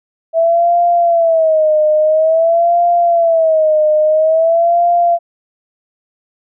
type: tone with vibrato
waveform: sine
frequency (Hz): 652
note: E5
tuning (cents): -19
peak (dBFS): -8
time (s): 0.33-5.19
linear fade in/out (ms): 50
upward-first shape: sine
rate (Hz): 0.49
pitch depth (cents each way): 110
effects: none